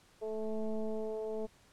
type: tone with frequency modulation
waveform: sine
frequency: 217.5 Hz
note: A3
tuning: 20 cents flat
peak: -33 dBFS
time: 0.21-1.47 s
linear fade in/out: 20 ms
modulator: 218 Hz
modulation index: 1.9
effects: pink hiss -64 dBFS RMS until 1.72 s + low-pass 10000 Hz 12 dB/octave